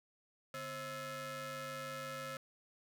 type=ring-modulated tone; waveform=sawtooth; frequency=392 Hz; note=G4; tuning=in tune; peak=-35 dBFS; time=0.54-2.37 s; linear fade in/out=2 ms; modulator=927 Hz; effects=none